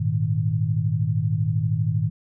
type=chord; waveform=sine; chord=Ab suspended second; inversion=none; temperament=equal; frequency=103.83 / 116.54 / 155.56 Hz; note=Ab2 / Bb2 / Eb3; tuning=0 / 0 / 0 cents; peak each=-24 dBFS; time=0-2.1 s; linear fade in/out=10 ms; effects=none